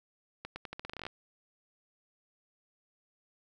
accelerating click train, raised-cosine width 0.3 ms, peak -24 dBFS, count 14, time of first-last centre 0.45-1.066 s, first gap 110 ms, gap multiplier 0.84, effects 11-bit

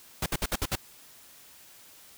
pink noise bursts, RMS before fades -28 dBFS, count 6, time 0.22-0.756 s, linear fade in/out 5 ms, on 41 ms, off 58 ms, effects white hiss -53 dBFS RMS until 2.17 s

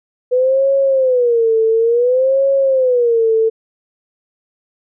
sine tone with vibrato, 493.9 Hz, B4, in tune, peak -10 dBFS, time 0.31-3.5 s, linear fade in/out 20 ms, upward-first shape sine, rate 0.57 Hz, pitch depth 180 cents each way, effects none

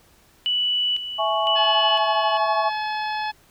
sine tone with tremolo, 2960 Hz, F#7, in tune, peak -19 dBFS, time 0.46-2.37 s, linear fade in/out 0 ms, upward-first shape square, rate 0.99 Hz, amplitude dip 65%
sine chord, C# minor, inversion first, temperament equal with one note detuned, 659.3 / 842.7 / 1108.7 Hz, E5 / G#5 / C#6, 0 / +25 / 0 cents, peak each -24 dBFS, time 1.18-2.7 s, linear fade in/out 20 ms
harmonic tone, 855 Hz, A5, 50 cents flat, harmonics 1 / 2 / 3 / 4 / 5 / 6, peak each -25 / -31 / -35 / -37 / -39 / -41 dBFS, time 1.55-3.32 s, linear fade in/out 20 ms
effects pink hiss -56 dBFS RMS until 3.5 s

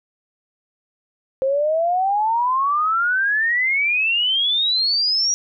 sine exponential sweep, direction up, 523.3 to 5790 Hz, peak -16 dBFS, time 1.42-5.34 s, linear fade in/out 0 ms, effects none

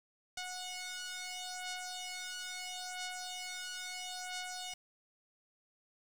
5% pulse beating tone pair, 731 / 731.75 Hz, F#5 / F#5, -21 / -19 cents, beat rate 0.75 Hz, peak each -34 / -31 dBFS, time 0.37-4.74 s, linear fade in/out 5 ms, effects low-pass 9000 Hz 12 dB/octave + 9-bit

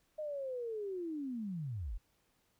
sine linear sweep, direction down, 622.3 to 34.65 Hz, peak -37 dBFS, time 0.18-1.98 s, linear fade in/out 10 ms, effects pink hiss -75 dBFS RMS until 2.59 s

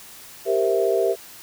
sine chord, C dominant seventh, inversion second, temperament equal, 392 / 466.2 / 523.3 / 659.3 Hz, G4 / Bb4 / C5 / E5, 0 / 0 / 0 / 0 cents, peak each -21 / -23 / -27 / -23 dBFS, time 0.45-1.16 s, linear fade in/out 50 ms, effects white hiss -43 dBFS RMS until 1.42 s

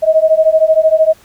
sine beating tone pair, 628 / 641 Hz, D#5 / E5, +16 / -49 cents, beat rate 13 Hz, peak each -10 dBFS, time 0.02-1.14 s, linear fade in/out 20 ms, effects pink hiss -46 dBFS RMS until 1.24 s

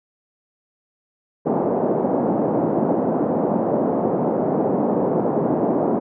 pink band-pass noise, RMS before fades -20 dBFS, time 1.45-6 s, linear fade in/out 20 ms, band 190 to 760 Hz, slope 24 dB/octave, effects none

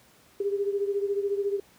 sine beating tone pair, 398.7 / 412.7 Hz, G4 / G#4, +29 / -11 cents, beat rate 14 Hz, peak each -26 / -31 dBFS, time 0.4-1.6 s, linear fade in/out 5 ms, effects pink hiss -58 dBFS RMS until 1.78 s + high-pass 80 Hz 12 dB/octave

